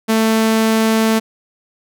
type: tone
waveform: sawtooth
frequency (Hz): 221.9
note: A3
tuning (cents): +15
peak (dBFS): -8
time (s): 0.08-1.2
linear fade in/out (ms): 20
effects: none